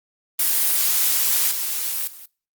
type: noise with level steps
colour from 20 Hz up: blue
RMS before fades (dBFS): -19 / -25 / -40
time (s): 0.39-2.26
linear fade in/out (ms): 5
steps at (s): 1.51 / 2.07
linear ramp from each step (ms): 5
effects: noise-tail reverb RT60 0.4 s tail -25 dB re dry + Opus 32 kbps